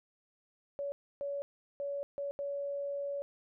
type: tone bursts at uneven times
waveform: sine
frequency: 565 Hz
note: C#5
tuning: 33 cents sharp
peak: -34 dBFS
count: 5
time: 0.79-0.92 / 1.21-1.42 / 1.8-2.03 / 2.18-2.31 / 2.39-3.22 s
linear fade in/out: 0 ms
effects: none